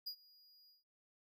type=tone with ADSR envelope; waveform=square; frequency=4880 Hz; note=D#8; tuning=34 cents flat; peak=-40 dBFS; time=0.06-0.84 s; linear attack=13 ms; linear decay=79 ms; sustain=-24 dB; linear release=150 ms; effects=noise-tail reverb RT60 0.2 s tail -24 dB re dry